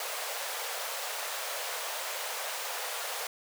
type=high-pass noise; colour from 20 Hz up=pink; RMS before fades=-36 dBFS; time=0-3.27 s; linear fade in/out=2 ms; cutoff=490 Hz; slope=48 dB/octave; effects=none